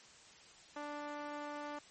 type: tone with band-pass filter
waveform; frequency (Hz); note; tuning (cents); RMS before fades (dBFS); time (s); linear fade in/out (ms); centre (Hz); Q
sawtooth; 293.7; D4; 0; -44; 0.76-1.79; 5; 990; 1
effects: white hiss -59 dBFS RMS until 1.9 s + MP3 32 kbps